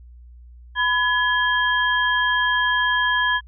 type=tone cluster; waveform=sine; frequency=1000 / 1692 / 3211 Hz; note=B5 / G#6 / G7; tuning=+21 / +32 / +41 cents; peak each=-22 / -19 / -26 dBFS; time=0.75-3.41 s; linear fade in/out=50 ms; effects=added 60 Hz sine -41 dBFS peak until 3.47 s